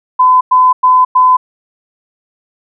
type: tone bursts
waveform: sine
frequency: 1013 Hz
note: B5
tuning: 44 cents sharp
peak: -4 dBFS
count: 4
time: 0.19-1.37 s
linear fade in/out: 10 ms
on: 220 ms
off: 100 ms
effects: none